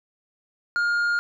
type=tone with tanh clipping; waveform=sine; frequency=1416 Hz; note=F6; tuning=23 cents sharp; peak=-21 dBFS; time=0.76-1.19 s; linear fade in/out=0 ms; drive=5 dB; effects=none